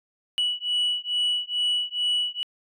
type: beating tone pair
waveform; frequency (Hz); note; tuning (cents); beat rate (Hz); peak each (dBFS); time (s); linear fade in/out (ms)
sine; 2943 / 2945.3; F#7 / F#7; -10 / -9; 2.3; -24 / -24; 0.38-2.43; 0
effects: tanh soft clip ceiling -19 dBFS